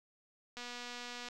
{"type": "click train", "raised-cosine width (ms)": 0.2, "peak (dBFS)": -28, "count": 175, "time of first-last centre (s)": [0.57, 1.286], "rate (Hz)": 243, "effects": []}